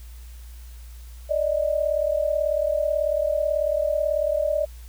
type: tone pair together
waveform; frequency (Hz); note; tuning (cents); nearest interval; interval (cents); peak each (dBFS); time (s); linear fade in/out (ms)
sine; 584.1 / 622.3; D5 / D#5; -10 / 0; minor second; 110; -23; 1.29-4.66; 20
effects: added 59 Hz sine -38 dBFS peak until 4.88 s + white hiss -53 dBFS RMS until 4.88 s